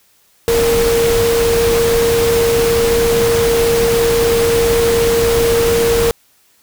sine tone in noise, 464.5 Hz, A#4, 6 cents flat, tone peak -11 dBFS, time 0.48-6.11 s, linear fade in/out 0 ms, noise pink, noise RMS -19 dBFS, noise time 0.48-6.11 s, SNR +5 dB, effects white hiss -54 dBFS RMS until 6.62 s

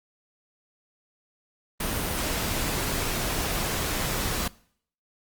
pink noise, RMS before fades -28 dBFS, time 1.8-4.48 s, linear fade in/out 5 ms, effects noise-tail reverb RT60 0.6 s tail -22 dB re dry + Opus 32 kbps

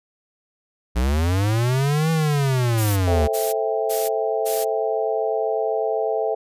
square linear two-way sweep, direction up then down, 56.9 to 163.6 to 73.5 Hz, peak -18 dBFS, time 0.95-3.28 s, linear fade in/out 20 ms, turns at 2.11 s
blue noise bursts, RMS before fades -27 dBFS, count 4, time 2.77-4.65 s, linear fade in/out 20 ms, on 200 ms, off 360 ms
sine chord, A minor seventh, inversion none, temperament just, 440 / 528 / 660 / 792 Hz, A4 / C5 / E5 / G5, 0 / +16 / +2 / +18 cents, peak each -23 / -28 / -24 / -28 dBFS, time 3.07-6.35 s, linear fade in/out 10 ms
effects resampled to 32000 Hz

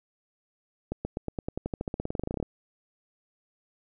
accelerating click train, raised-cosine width 2 ms, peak -17 dBFS, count 24, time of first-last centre 0.92-2.427 s, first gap 130 ms, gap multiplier 0.93, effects none

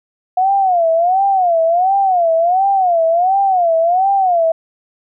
sine tone with vibrato, 719 Hz, F#5, 50 cents flat, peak -10 dBFS, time 0.37-4.52 s, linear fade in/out 5 ms, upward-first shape sine, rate 1.4 Hz, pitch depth 170 cents each way, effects none

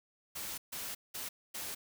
white noise bursts at uneven times, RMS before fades -41 dBFS, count 4, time 0.35-0.58 / 0.72-0.95 / 1.14-1.29 / 1.54-1.75 s, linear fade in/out 10 ms, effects none

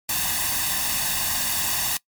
white noise with comb filter, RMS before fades -24 dBFS, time 0.09-1.97 s, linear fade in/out 2 ms, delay 1.1 ms, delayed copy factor +0.75, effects noise-tail reverb RT60 0.1 s tail -22 dB re dry + MP3 96 kbps

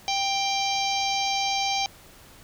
harmonic tone, 788 Hz, G5, 9 cents sharp, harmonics 1 / 3 / 4 / 5 / 6 / 7 / 8, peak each -26 / -31 / -32 / -33 / -34 / -34 / -35 dBFS, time 0.08-1.86 s, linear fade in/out 0 ms, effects pink hiss -50 dBFS RMS until 2.43 s

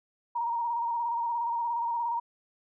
sine tone with vibrato, 939 Hz, A#5, 12 cents sharp, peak -27 dBFS, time 0.35-2.2 s, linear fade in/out 10 ms, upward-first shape square, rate 17 Hz, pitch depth 29 cents each way, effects none

